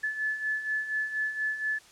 sine beating tone pair, 1728 / 1732.2 Hz, A6 / A6, -32 / -28 cents, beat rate 4.2 Hz, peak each -35 / -29 dBFS, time 0.03-1.79 s, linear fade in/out 10 ms, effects white hiss -55 dBFS RMS until 1.91 s + low-pass 8000 Hz 12 dB/octave

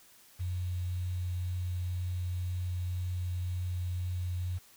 sine tone with quantisation, 89.8 Hz, F2, 49 cents sharp, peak -31 dBFS, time 0.39-4.59 s, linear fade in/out 20 ms, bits 9, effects white hiss -59 dBFS RMS until 4.76 s

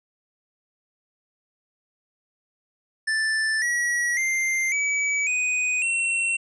square tone with pitch steps, 1762 / 1921.5 / 2095 / 2285 / 2492 / 2717 Hz, A6 / B6 / C7 / D7 / D#7 / F7, +2 / -48 / +2 / -48 / +2 / -48 cents, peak -22 dBFS, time 3.07-6.37 s, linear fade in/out 10 ms, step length 550 ms, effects resampled to 22050 Hz

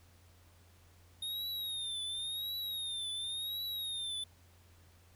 square tone with vibrato, 3700 Hz, A#7, 14 cents flat, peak -37 dBFS, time 1.22-4.24 s, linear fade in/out 5 ms, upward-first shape triangle, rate 0.93 Hz, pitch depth 110 cents each way, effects added 87 Hz sine -61 dBFS peak until 5.15 s + pink hiss -66 dBFS RMS until 5.15 s

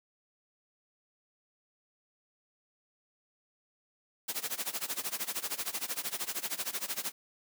white noise with tremolo, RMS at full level -33 dBFS, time 4.28-7.12 s, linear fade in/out 10 ms, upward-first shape sine, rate 13 Hz, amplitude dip 90%, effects high-pass 200 Hz 12 dB/octave

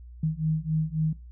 sine beating tone pair, 155.56 / 159.26 Hz, D#3 / D#3, 0 / +41 cents, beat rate 3.7 Hz, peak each -27 dBFS, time 0.23-1.13 s, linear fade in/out 5 ms, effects noise-tail reverb RT60 0.3 s tail -20 dB re dry + added 60 Hz sine -42 dBFS peak until 1.31 s

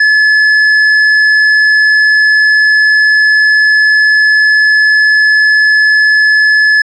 sine tone with hard clipping, 1718 Hz, A6, 42 cents flat, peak -6 dBFS, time 0-6.82 s, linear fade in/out 5 ms, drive 5 dB, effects resampled to 22050 Hz

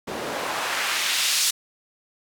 white noise with band-pass filter sweep, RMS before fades -25 dBFS, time 0.07-1.51 s, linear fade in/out 10 ms, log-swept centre 350 to 5600 Hz, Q 0.89, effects none

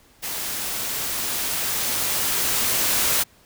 white noise with level ramp, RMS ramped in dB -29 to -20 dBFS, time 0.22-3.24 s, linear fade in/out 20 ms, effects pink hiss -55 dBFS RMS until 3.45 s

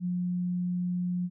sine tone, 178.6 Hz, F3, 39 cents sharp, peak -27 dBFS, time 0-1.3 s, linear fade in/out 50 ms, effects none

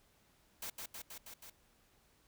white noise with echo, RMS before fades -43 dBFS, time 0.62-0.7 s, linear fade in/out 5 ms, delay 160 ms, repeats 5, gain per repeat -2 dB, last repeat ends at 1.5 s, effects pink hiss -70 dBFS RMS until 2.27 s

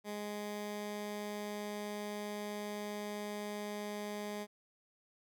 15% pulse tone, 207.7 Hz, G#3, in tune, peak -33 dBFS, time 0.04-4.47 s, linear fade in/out 50 ms, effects none

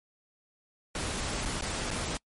pink noise with dropouts, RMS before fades -33 dBFS, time 0.95-2.17 s, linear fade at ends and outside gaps 2 ms, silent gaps 1.453-1.457 / 1.611-1.621 / 1.906-1.911 s, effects noise-tail reverb RT60 0.1 s tail -26 dB re dry + MP3 48 kbps

